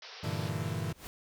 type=band-pass noise; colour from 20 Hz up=white; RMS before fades=-48 dBFS; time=0.02-0.49 s; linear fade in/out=2 ms; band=400 to 5600 Hz; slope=96 dB/octave
type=chord; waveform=40% pulse; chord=E half-diminished seventh; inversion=first; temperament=equal; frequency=98 / 116.54 / 146.83 / 164.81 Hz; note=G2 / Bb2 / D3 / E3; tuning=0 / 0 / 0 / 0 cents; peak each=-37 dBFS; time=0.23-0.93 s; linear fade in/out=10 ms
type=noise with exponential growth; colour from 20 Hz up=pink; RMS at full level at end=-41 dBFS; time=0.85-1.07 s; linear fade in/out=0 ms; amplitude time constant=46 ms
effects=none